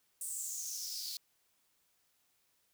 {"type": "noise with high-pass filter sweep", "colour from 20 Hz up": "white", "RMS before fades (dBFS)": -41, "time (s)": [0.21, 1.17], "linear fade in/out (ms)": 2, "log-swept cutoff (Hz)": [8700, 4300], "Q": 6.2, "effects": ["white hiss -75 dBFS RMS until 2.73 s"]}